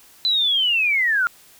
sine linear sweep, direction down, 4045 to 1370 Hz, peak -16 dBFS, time 0.25-1.27 s, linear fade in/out 0 ms, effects white hiss -50 dBFS RMS until 1.59 s

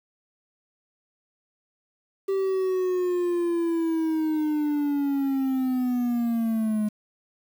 triangle linear sweep, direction down, 390.3 to 210 Hz, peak -20 dBFS, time 2.28-6.89 s, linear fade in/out 10 ms, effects 8-bit

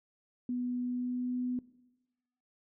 sine tone with pitch glide, 246.9 to 249.3 Hz, B3 to B3, 0 to +16 cents, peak -31 dBFS, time 0.49-1.59 s, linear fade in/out 2 ms, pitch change +16 cents, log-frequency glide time 0.84-1.35 s, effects noise-tail reverb RT60 1.0 s tail -19 dB re dry

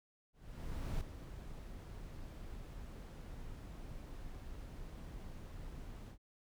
brown noise with ADSR envelope, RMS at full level -38 dBFS, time 0.33-6.18 s, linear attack 680 ms, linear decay 4 ms, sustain -10 dB, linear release 86 ms, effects none

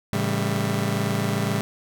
sawtooth chord, A dominant seventh, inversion none, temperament just, 110 / 137.5 / 165 / 198 Hz, A2 / C#3 / E3 / G3, 0 / -14 / +2 / +18 cents, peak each -23 / -24 / -26 / -22 dBFS, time 0.13-1.61 s, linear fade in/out 0 ms, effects none

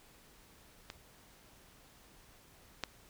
clicks, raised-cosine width 0.2 ms, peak -25 / -17 dBFS, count 2, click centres 0.901 / 2.837 s, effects pink hiss -61 dBFS RMS until 3.09 s

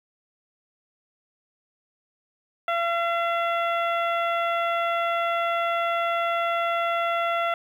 harmonic tone, 680 Hz, F5, 46 cents flat, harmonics 1 / 2 / 3 / 4 / 5, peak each -25 / -26 / -32 / -36 / -38 dBFS, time 2.68-7.54 s, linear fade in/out 2 ms, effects 9-bit

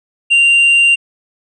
triangle tone, 2776 Hz, F7, 11 cents flat, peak -5 dBFS, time 0.3-0.96 s, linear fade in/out 20 ms, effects resampled to 24000 Hz

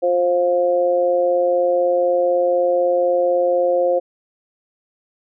sine tone with amplitude modulation, 529 Hz, C5, 19 cents sharp, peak -10 dBFS, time 0.02-4 s, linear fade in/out 20 ms, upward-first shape sine, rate 176 Hz, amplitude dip 85%, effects none

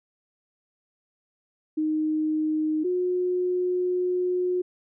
sine tone pair in turn, 310 / 361.7 Hz, D#4 / F#4, -6 / -39 cents, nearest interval minor third, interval 267 cents, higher second, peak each -22 dBFS, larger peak neither, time 1.77-2.84 / 2.84-4.62 s, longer second, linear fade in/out 10 ms, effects none

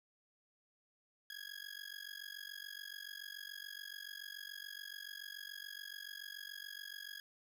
20% pulse tone with amplitude modulation, 1656 Hz, G#6, 5 cents flat, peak -38 dBFS, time 1.3-7.2 s, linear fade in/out 2 ms, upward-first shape sine, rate 47 Hz, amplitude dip 95%, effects none

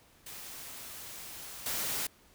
white noise with level steps, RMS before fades -45 / -34 dBFS, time 0.26-2.07 s, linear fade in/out 5 ms, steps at 1.66 s, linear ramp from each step 2 ms, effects pink hiss -62 dBFS RMS until 2.34 s

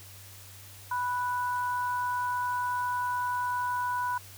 sine tone pair together, 987 / 1478.8 Hz, B5 / F#6, -1 / -1 cents, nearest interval perfect fifth, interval 700 cents, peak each -28 / -35 dBFS, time 0.91-4.18 s, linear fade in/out 5 ms, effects added 97 Hz sine -50 dBFS peak until 4.37 s + white hiss -50 dBFS RMS until 4.37 s

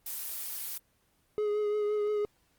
blue noise, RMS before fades -37 dBFS, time 0.06-0.78 s, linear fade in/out 5 ms
triangle tone with vibrato, 419 Hz, G#4, 15 cents sharp, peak -25 dBFS, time 1.38-2.25 s, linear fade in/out 0 ms, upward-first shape triangle, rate 5.8 Hz, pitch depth 25 cents each way
effects pink hiss -70 dBFS RMS until 2.58 s + Opus 24 kbps

